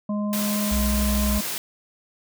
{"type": "harmonic tone", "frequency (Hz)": 207.7, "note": "G#3", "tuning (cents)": 0, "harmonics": [1, 3, 5], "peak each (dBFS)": [-23, -33, -37], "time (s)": [0.09, 1.41], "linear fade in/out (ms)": 5}
{"type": "high-pass noise", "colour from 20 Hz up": "white", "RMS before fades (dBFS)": -29, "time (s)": [0.33, 1.58], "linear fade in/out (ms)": 0, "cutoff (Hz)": 110, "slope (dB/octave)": 96}
{"type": "tone", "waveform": "sine", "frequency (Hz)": 61.74, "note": "B1", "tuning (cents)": 0, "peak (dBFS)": -22, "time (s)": [0.71, 1.39], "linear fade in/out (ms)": 10}
{"effects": []}